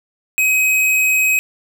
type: tone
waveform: square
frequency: 2533 Hz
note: D#7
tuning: 30 cents sharp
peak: -13 dBFS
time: 0.38-1.39 s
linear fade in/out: 0 ms
effects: none